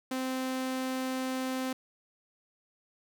sawtooth tone, 259.6 Hz, C4, 13 cents flat, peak -27 dBFS, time 0.11-1.73 s, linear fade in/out 5 ms, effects none

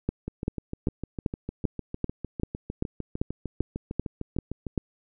two click trains, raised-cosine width 3 ms, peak -12 / -19 dBFS, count 13 / 30, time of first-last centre 0.09-4.777 / 0.28-4.667 s, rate 2.56 / 6.61 Hz, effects none

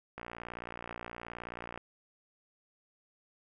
click train, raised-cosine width 0.5 ms, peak -26 dBFS, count 95, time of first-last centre 0.18-1.776 s, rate 58.9 Hz, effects none

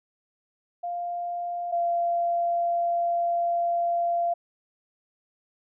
sine tone pair in turn, 698.5 / 688.9 Hz, F5 / F5, 0 / -24 cents, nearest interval unison, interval 24 cents, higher first, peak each -28 / -22 dBFS, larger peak second, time 0.83-1.72 / 1.72-4.34 s, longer second, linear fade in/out 10 ms, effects none

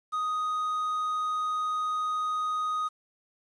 triangle tone with quantisation, 1247 Hz, D#6, 3 cents sharp, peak -25 dBFS, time 0.12-2.89 s, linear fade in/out 20 ms, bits 9, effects resampled to 24000 Hz

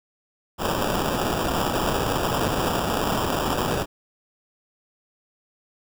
white noise with sample-and-hold, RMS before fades -24 dBFS, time 0.58-3.86 s, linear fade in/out 50 ms, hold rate 2100 Hz, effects none

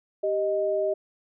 sine tone pair together, 392 / 622.3 Hz, G4 / D#5, 0 / 0 cents, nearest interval minor sixth, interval 800 cents, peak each -27 / -24 dBFS, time 0.23-0.94 s, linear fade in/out 10 ms, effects none

